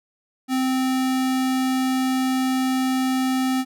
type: tone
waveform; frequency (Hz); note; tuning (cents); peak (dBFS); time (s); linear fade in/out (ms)
square; 260; C4; -11; -20; 0.48-3.65; 50
effects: none